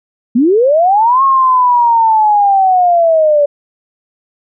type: linear two-way sweep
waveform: sine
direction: up then down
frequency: 220 to 1091 to 571 Hz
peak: -6 dBFS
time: 0.35-3.46 s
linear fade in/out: 10 ms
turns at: 1.23 s
effects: none